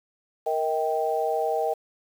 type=chord; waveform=sine; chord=Eb major; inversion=second; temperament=equal with one note detuned; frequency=466.2 / 635.3 / 784 Hz; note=Bb4 / Eb5 / G5; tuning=0 / +36 / 0 cents; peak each=-27 dBFS; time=0.46-1.74 s; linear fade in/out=10 ms; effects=8-bit